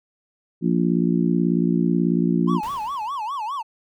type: harmonic tone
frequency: 58.27 Hz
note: A#1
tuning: in tune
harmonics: 3 / 4 / 5 / 6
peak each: -20 / -22 / -24 / -26 dBFS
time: 0.61-2.61 s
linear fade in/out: 50 ms
type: tone with vibrato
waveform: triangle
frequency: 982 Hz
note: B5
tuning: 10 cents flat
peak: -23 dBFS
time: 2.47-3.63 s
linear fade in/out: 20 ms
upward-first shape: sine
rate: 4.9 Hz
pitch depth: 270 cents each way
type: noise with exponential decay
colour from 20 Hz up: pink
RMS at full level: -39 dBFS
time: 2.63-3.55 s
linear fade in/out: 1 ms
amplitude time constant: 200 ms
effects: none